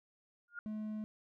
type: tone with exponential growth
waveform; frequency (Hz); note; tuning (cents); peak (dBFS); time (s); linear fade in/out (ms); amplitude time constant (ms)
sine; 1419; F6; +27; -37; 0.48-0.59; 2; 23
type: tone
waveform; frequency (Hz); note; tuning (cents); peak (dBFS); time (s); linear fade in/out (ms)
triangle; 214.4; A3; -45; -36; 0.66-1.04; 0
effects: none